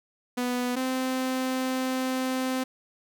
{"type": "tone pair in turn", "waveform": "sawtooth", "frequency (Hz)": [247.2, 258.9], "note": ["B3", "C4"], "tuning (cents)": [2, -18], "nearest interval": "minor second", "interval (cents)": 80, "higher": "second", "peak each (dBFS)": -22, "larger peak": "neither", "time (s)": [[0.37, 0.76], [0.76, 2.64]], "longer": "second", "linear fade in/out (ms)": 10, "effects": []}